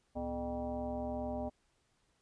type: tone with frequency modulation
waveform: sine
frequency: 426.4 Hz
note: G#4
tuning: 46 cents sharp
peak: -35 dBFS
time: 0.15-1.5 s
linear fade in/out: 20 ms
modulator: 179 Hz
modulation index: 2
effects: pink hiss -75 dBFS RMS until 2.21 s + resampled to 22050 Hz